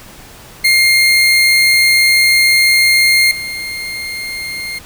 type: tone with level steps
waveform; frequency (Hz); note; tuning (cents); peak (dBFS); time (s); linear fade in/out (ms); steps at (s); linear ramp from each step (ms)
30% pulse; 2122; C7; +24; -5 / -18; 0.64-4.79; 10; 3.31; 2
effects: pink hiss -37 dBFS RMS until 4.85 s